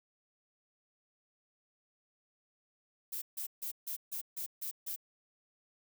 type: noise bursts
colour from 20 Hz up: violet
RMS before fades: -39 dBFS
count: 8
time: 3.12-4.962 s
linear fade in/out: 10 ms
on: 99 ms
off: 150 ms
effects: none